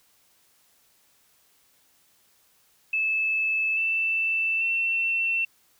sine tone with pitch steps, 2615 / 2657 / 2697 Hz, E7 / E7 / E7, -15 / +13 / +39 cents, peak -22 dBFS, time 2.93-5.45 s, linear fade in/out 5 ms, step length 840 ms, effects white hiss -63 dBFS RMS until 5.79 s

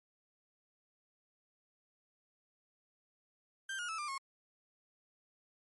35% pulse tone with pitch steps, 1573 / 1434.1 / 1307.5 / 1192.1 / 1086.9 Hz, G6 / F6 / E6 / D6 / C#6, +6 / +45 / -15 / +26 / -34 cents, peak -36 dBFS, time 3.69-4.18 s, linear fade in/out 5 ms, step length 98 ms, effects MP3 48 kbps

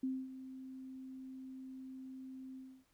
sine tone with ADSR envelope, 261.6 Hz, C4, in tune, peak -33 dBFS, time 0.03-2.85 s, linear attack 6 ms, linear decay 240 ms, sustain -13 dB, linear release 290 ms, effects pink hiss -75 dBFS RMS until 2.93 s

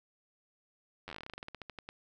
slowing click train, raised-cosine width 0.3 ms, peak -27 dBFS, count 21, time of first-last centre 1.08-1.889 s, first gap 10 ms, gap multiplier 1.13, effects none

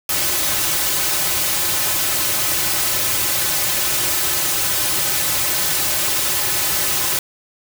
white noise with comb filter, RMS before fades -19 dBFS, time 0.09-7.19 s, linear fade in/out 2 ms, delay 4.3 ms, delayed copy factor -0.8, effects none

